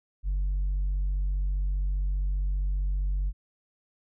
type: tone with tanh clipping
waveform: sine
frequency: 47.56 Hz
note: F#1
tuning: 48 cents sharp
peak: -25 dBFS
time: 0.23-3.33 s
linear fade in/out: 50 ms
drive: 1 dB
effects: none